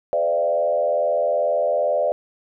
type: tone with frequency modulation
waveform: sine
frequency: 593 Hz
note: D5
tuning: 17 cents sharp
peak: -17 dBFS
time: 0.13-2.12 s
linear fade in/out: 0 ms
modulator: 82.2 Hz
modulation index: 1.1
effects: none